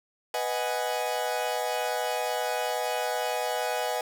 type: chord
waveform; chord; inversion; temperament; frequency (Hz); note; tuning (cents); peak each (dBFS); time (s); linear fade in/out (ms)
40% pulse; G# minor seventh; first; equal; 493.9 / 622.3 / 740 / 830.6; B4 / D#5 / F#5 / G#5; 0 / 0 / 0 / 0; -32; 0.34-4.01; 2
effects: none